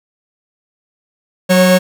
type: tone pair together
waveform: 45% pulse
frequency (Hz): 185 / 547.1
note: F#3 / C#5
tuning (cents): 0 / -23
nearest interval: octave + perfect fifth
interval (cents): 1877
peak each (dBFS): -10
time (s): 1.49-1.79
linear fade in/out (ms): 20
effects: none